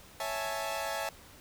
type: chord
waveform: sawtooth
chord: A major seventh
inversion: first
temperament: equal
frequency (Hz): 554.4 / 659.3 / 830.6 / 880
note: C#5 / E5 / G#5 / A5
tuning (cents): 0 / 0 / 0 / 0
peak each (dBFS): -36 / -33 / -36 / -35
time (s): 0.2-1.09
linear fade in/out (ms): 2
effects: pink hiss -54 dBFS RMS until 1.4 s